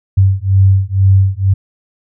sine beating tone pair, 95.5 / 97.6 Hz, G2 / G2, -45 / -7 cents, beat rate 2.1 Hz, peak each -10 dBFS, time 0.17-1.54 s, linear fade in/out 10 ms, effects none

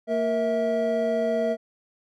triangle tone cluster, 228.7 / 469.4 / 651 Hz, A#3 / A#4 / E5, -33 / +12 / -22 cents, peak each -27 / -25 / -22 dBFS, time 0.07-1.57 s, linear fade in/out 50 ms, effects none

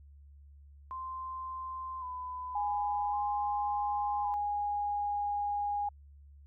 sine tone with vibrato, 1023 Hz, C6, 39 cents flat, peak -37 dBFS, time 0.91-4.34 s, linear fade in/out 0 ms, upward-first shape square, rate 0.45 Hz, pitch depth 32 cents each way
sine tone with pitch glide, 825 to 820.2 Hz, G#5 to G#5, -12 to -22 cents, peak -30 dBFS, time 2.55-5.89 s, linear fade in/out 5 ms, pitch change -10 cents, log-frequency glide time 4.12-5.29 s
effects added 71 Hz sine -52 dBFS peak until 6.46 s

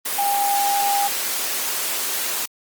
sine tone in noise, 804 Hz, G5, 44 cents sharp, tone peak -18 dBFS, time 0.18-1.08 s, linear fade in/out 10 ms, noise white, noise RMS -24 dBFS, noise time 0.05-2.46 s, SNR +3 dB, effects high-pass 300 Hz 12 dB/octave + Opus 24 kbps

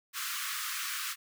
pink high-pass noise, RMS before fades -36 dBFS, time 0.13-1.16 s, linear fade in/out 50 ms, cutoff 1100 Hz, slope 96 dB/octave, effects none

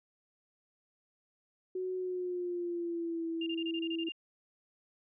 sine tone with pitch glide, 370 to 329.6 Hz, F#4 to E4, 0 to 0 cents, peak -33 dBFS, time 1.75-4.09 s, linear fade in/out 5 ms, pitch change -200 cents, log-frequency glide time 1.96-3.26 s
sine tone bursts, 2802 Hz, F7, 5 cents sharp, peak -37 dBFS, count 9, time 3.41-4.121 s, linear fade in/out 5 ms, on 55 ms, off 27 ms
effects none

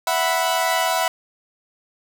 sawtooth chord, E suspended second, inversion none, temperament equal, 659.3 / 740 / 987.8 Hz, E5 / F#5 / B5, 0 / 0 / 0 cents, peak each -19 dBFS, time 0.07-1.08 s, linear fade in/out 2 ms, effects none

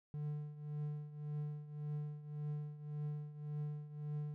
triangle tone with tremolo, 148.8 Hz, D3, 23 cents sharp, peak -35 dBFS, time 0.14-4.34 s, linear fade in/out 0 ms, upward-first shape triangle, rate 1.8 Hz, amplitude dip 80%, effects none

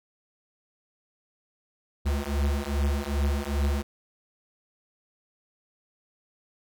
square beating tone pair, 69.7 / 72.2 Hz, C#2 / D2, +10 / -29 cents, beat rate 2.5 Hz, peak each -28 dBFS, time 2.05-3.83 s, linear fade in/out 20 ms, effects none

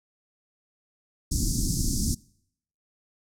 pink band-stop noise, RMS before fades -25 dBFS, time 1.31-2.15 s, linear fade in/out 10 ms, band 310 to 5000 Hz, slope 48 dB/octave, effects noise-tail reverb RT60 0.7 s tail -24 dB re dry + low-pass 10000 Hz 12 dB/octave

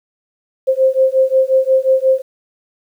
sine beating tone pair, 523.3 / 528.9 Hz, C5 / C5, 0 / +19 cents, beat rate 5.6 Hz, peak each -13 dBFS, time 0.67-2.22 s, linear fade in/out 20 ms, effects 8-bit

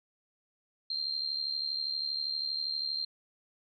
sine tone with amplitude modulation, 4174 Hz, C8, 5 cents flat, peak -28 dBFS, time 0.9-3.05 s, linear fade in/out 5 ms, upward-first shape sine, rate 72.5 Hz, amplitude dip 70%, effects none

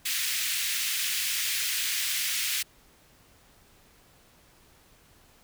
pink high-pass noise, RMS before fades -29 dBFS, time 0.05-2.63 s, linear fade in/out 10 ms, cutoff 2000 Hz, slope 24 dB/octave, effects pink hiss -59 dBFS RMS until 5.43 s

